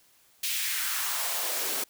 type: noise with high-pass filter sweep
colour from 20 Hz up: white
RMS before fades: -30 dBFS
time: 0.43-1.84 s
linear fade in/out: 5 ms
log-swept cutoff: 2900 to 300 Hz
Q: 1.9
effects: white hiss -62 dBFS RMS until 1.89 s